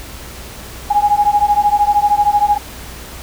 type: beating tone pair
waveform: sine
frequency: 820 / 833 Hz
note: G#5 / G#5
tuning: -22 / +5 cents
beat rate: 13 Hz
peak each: -13 dBFS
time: 0.9-2.58 s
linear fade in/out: 10 ms
effects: added 60 Hz sine -35 dBFS peak until 3.22 s + pink hiss -33 dBFS RMS until 3.22 s